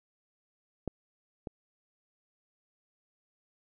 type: clicks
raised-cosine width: 2 ms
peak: -19 / -24 dBFS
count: 2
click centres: 0.877 / 1.472 s
effects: none